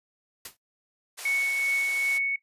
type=noise with exponential decay; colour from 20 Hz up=white; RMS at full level=-34 dBFS; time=0.45-0.57 s; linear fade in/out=5 ms; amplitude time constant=26 ms
type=band-pass noise; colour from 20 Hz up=white; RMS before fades=-40 dBFS; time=1.17-2.19 s; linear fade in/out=20 ms; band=410 to 12000 Hz; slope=24 dB/octave
type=tone with tremolo; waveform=sine; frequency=2217 Hz; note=C#7; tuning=in tune; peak=-22 dBFS; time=1.25-2.36 s; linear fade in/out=5 ms; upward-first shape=triangle; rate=2.6 Hz; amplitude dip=30%
effects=noise-tail reverb RT60 0.1 s tail -18 dB re dry + resampled to 32000 Hz